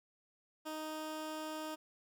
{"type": "tone", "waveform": "15% pulse", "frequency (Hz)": 311.1, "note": "D#4", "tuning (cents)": 0, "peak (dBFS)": -34, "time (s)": [0.65, 1.76], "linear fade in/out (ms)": 20, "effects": []}